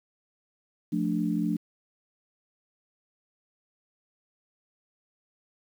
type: chord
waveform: sine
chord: D minor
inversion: first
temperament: just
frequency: 176.2 / 220.2 / 293.7 Hz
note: F3 / A3 / D4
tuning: +16 / +2 / 0 cents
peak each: -29 dBFS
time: 0.92-1.57 s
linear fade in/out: 10 ms
effects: 9-bit